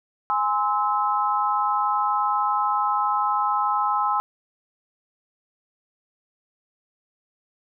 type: chord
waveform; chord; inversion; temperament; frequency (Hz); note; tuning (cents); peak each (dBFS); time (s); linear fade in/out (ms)
sine; Ab augmented; none; just; 830.6 / 1038.3 / 1297.8; Ab5 / C6 / E6; 0 / -14 / -27; -24; 0.3-4.2; 0
effects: none